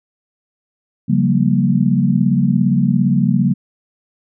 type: chord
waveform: sine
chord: G half-diminished seventh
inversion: second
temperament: equal with one note detuned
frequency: 138.59 / 178.39 / 196 / 233.1 Hz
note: Db3 / F3 / G3 / Bb3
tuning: 0 / +37 / 0 / 0 cents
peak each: -17 dBFS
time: 1.08-3.54 s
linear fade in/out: 20 ms
effects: none